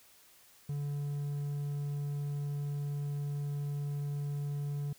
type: tone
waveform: triangle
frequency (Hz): 144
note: D3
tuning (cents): -34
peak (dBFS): -31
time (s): 0.69-4.93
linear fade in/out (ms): 5
effects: white hiss -61 dBFS RMS until 4.98 s